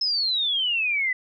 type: exponential sweep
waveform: sine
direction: down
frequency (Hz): 5240 to 1979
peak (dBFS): -21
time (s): 0.01-1.13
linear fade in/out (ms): 5
effects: none